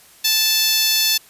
10% pulse tone with high-pass filter, 878 Hz, A5, 4 cents flat, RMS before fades -17 dBFS, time 0.24-1.18 s, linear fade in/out 10 ms, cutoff 4100 Hz, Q 0.78, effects white hiss -48 dBFS RMS until 1.29 s + resampled to 32000 Hz

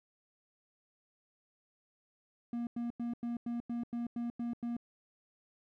triangle tone bursts, 237 Hz, A#3, 29 cents sharp, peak -32 dBFS, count 10, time 2.53-4.767 s, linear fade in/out 2 ms, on 140 ms, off 93 ms, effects none

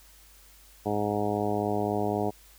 harmonic tone, 103.83 Hz, G#2, in tune, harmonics 1 / 2 / 3 / 4 / 5 / 6 / 7 / 8 / 9, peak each -35 / -33 / -33 / -31 / -37 / -35 / -32 / -38 / -41 dBFS, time 0.85-2.31 s, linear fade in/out 20 ms, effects added 50 Hz sine -56 dBFS peak until 2.58 s + white hiss -56 dBFS RMS until 2.58 s

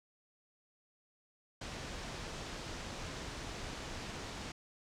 pink low-pass noise, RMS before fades -44 dBFS, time 1.61-4.52 s, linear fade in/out 5 ms, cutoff 7100 Hz, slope 24 dB/octave, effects none

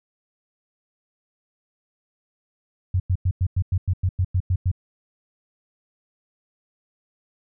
sine tone bursts, 91.7 Hz, F#2, 15 cents flat, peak -17 dBFS, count 12, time 2.94-4.715 s, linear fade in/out 5 ms, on 59 ms, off 97 ms, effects none

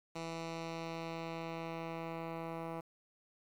10% pulse tone with low-pass filter sweep, 164.81 Hz, E3, in tune, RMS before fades -42 dBFS, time 0.15-2.81 s, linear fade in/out 10 ms, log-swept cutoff 6400 to 1500 Hz, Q 1, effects 10-bit

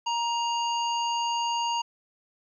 harmonic tone, 940 Hz, A#5, 14 cents sharp, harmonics 1 / 3 / 5 / 7, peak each -26 / -32 / -39 / -39 dBFS, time 0.06-1.82 s, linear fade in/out 10 ms, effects 11-bit

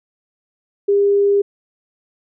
sine tone, 402.6 Hz, G4, 46 cents sharp, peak -11 dBFS, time 0.88-1.42 s, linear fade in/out 10 ms, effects none

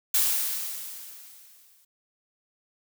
blue noise with exponential decay, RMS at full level -21 dBFS, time 0.14-1.85 s, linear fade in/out 5 ms, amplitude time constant 370 ms, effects none

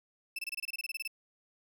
35% pulse tone bursts, 2638 Hz, E7, 1 cent sharp, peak -33 dBFS, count 14, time 0.36-1.077 s, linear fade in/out 5 ms, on 28 ms, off 25 ms, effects none

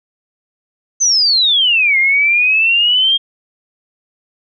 sine exponential two-way sweep, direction down then up, 6272 to 2102 to 3239 Hz, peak -9 dBFS, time 1-3.18 s, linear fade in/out 20 ms, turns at 1.98 s, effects none

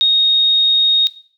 sine tone, 3729 Hz, A#7, in tune, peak -9 dBFS, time 0.01-1.07 s, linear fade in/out 0 ms, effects noise-tail reverb RT60 0.5 s tail -18 dB re dry

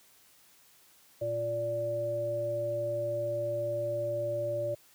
harmonic tone, 116.54 Hz, A#2, in tune, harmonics 1 / 3 / 5, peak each -39 / -41 / -30 dBFS, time 1.21-4.75 s, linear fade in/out 10 ms, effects white hiss -61 dBFS RMS until 4.94 s + high-pass 60 Hz 12 dB/octave

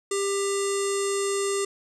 square tone with low-pass filter, 397.2 Hz, G4, 23 cents sharp, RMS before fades -26 dBFS, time 0.11-1.65 s, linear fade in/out 5 ms, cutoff 8100 Hz, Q 6, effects none

